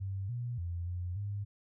sine tone with pitch steps, 96.9 / 120.8 / 86.3 / 89 / 101.5 Hz, G2 / B2 / F2 / F2 / G#2, -20 / -38 / -20 / +33 / -39 cents, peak -34 dBFS, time 0-1.45 s, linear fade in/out 20 ms, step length 290 ms, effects none

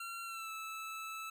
25% pulse tone with pitch glide, 1369 to 1312.5 Hz, F6 to E6, -35 to -8 cents, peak -38 dBFS, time 0-1.3 s, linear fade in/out 5 ms, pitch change -73 cents, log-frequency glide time 0.24-0.51 s, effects none

